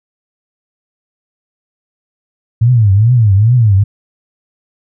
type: tone with vibrato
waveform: sine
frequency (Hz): 110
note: A2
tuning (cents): 0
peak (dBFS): -5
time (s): 2.61-3.84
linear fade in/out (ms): 10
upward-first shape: triangle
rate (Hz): 2.4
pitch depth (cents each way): 270
effects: none